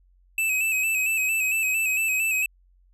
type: tone with vibrato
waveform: square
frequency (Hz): 2588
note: E7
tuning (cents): -32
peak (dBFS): -22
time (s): 0.38-2.46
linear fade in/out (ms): 2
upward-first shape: square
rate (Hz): 4.4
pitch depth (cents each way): 38
effects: added 45 Hz sine -56 dBFS peak until 2.93 s